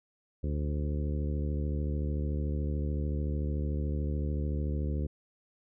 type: harmonic tone with a mistuned harmonic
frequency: 73.6 Hz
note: D2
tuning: 4 cents sharp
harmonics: 1 / 2 / 3 / 4 / 5 / 6 / 7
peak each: -30 / -36 / -40 / -42 / -44 / -46 / -47 dBFS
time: 0.43-5.07 s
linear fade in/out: 10 ms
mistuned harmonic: 7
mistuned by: +19 cents
effects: none

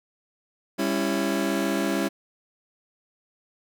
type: chord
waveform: 30% pulse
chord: C# diminished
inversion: second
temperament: just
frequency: 199.57 / 277.2 / 332.6 Hz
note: G3 / C#4 / E4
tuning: +31 / 0 / +16 cents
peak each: -25 dBFS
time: 0.78-2.09 s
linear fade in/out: 20 ms
effects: none

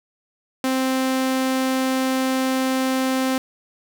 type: tone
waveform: sawtooth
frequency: 261.6 Hz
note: C4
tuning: in tune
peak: -15 dBFS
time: 0.64-3.38 s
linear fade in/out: 2 ms
effects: none

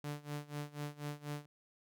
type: tone with tremolo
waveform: sawtooth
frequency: 146.83 Hz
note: D3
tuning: in tune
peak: -34 dBFS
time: 0.04-1.46 s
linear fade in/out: 2 ms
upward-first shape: sine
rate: 4.1 Hz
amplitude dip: 90%
effects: none

